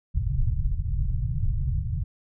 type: low-pass noise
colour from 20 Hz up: pink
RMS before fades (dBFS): -25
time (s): 0.14-2.04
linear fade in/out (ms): 10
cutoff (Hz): 140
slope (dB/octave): 48
effects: none